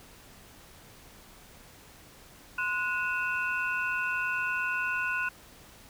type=tone cluster; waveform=sine; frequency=1034 / 1463 / 2536 / 2707 Hz; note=C6 / F#6 / D#7 / E7; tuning=-21 / -20 / +32 / +45 cents; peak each=-36 / -29 / -37 / -38 dBFS; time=2.58-5.29 s; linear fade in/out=5 ms; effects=pink hiss -53 dBFS RMS until 5.89 s